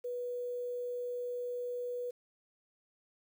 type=tone with quantisation; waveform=sine; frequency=490 Hz; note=B4; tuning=14 cents flat; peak=-35 dBFS; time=0.04-2.11 s; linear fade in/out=10 ms; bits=10; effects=none